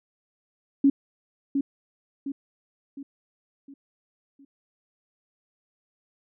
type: tone with echo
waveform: sine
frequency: 277.2 Hz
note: C#4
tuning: in tune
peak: -14 dBFS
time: 0.84-0.9 s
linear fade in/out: 5 ms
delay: 710 ms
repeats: 5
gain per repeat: -7 dB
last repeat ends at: 4.45 s
effects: none